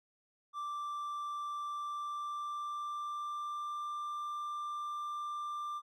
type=tone with pitch glide; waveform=triangle; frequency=1174.7 to 1186.3 Hz; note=D6 to D6; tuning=0 to +17 cents; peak=-35 dBFS; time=0.53-5.82 s; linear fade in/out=50 ms; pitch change=+17 cents; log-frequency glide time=1.69-3.91 s; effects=none